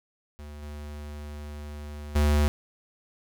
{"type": "tone with level steps", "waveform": "square", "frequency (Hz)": 74, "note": "D2", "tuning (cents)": 14, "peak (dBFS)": [-40, -37, -20], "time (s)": [0.39, 2.48], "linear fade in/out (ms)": 0, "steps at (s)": [0.62, 2.15], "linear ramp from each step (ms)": 10, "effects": []}